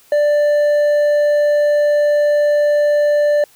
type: tone with hard clipping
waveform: triangle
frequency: 589 Hz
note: D5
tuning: 5 cents sharp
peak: -12 dBFS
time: 0.12-3.44 s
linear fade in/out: 2 ms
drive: 7 dB
effects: white hiss -50 dBFS RMS until 3.55 s